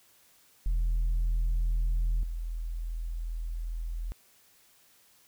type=tone with level steps; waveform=sine; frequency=41.26 Hz; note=E1; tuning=2 cents sharp; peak=-22 / -31 dBFS; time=0.66-4.12 s; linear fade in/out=0 ms; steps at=2.23 s; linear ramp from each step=2 ms; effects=tanh soft clip ceiling -23 dBFS + white hiss -62 dBFS RMS until 5.27 s